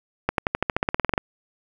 accelerating click train, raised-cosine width 0.5 ms, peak -5 dBFS, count 15, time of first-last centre 0.29-1.179 s, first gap 92 ms, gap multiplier 0.94, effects 7-bit

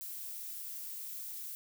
violet noise, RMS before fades -43 dBFS, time 0.01-1.55 s, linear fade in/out 0 ms, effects none

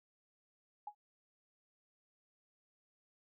sine tone with exponential decay, 832 Hz, G#5, 3 cents sharp, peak -38 dBFS, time 0.87-0.95 s, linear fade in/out 5 ms, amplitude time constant 16 ms, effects none

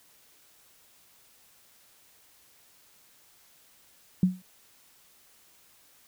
sine tone with exponential decay, 183.7 Hz, F#3, 12 cents flat, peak -15 dBFS, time 4.23-4.42 s, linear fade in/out 2 ms, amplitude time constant 41 ms, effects white hiss -60 dBFS RMS until 6.07 s

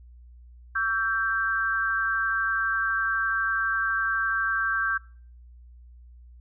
sine tone cluster, 1135 / 1333 / 1572 Hz, C#6 / E6 / G6, +41 / +19 / +4 cents, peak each -31 / -31 / -24 dBFS, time 0.75-4.98 s, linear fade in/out 10 ms, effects noise-tail reverb RT60 0.5 s tail -25 dB re dry + added 60 Hz sine -46 dBFS peak until 6.4 s

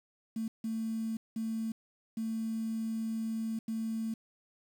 triangle tone bursts at uneven times, 223.2 Hz, A3, 25 cents sharp, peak -28 dBFS, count 5, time 0.36-0.48 / 0.64-1.17 / 1.36-1.72 / 2.17-3.59 / 3.68-4.14 s, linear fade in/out 5 ms, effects tanh soft clip ceiling -30 dBFS + 9-bit

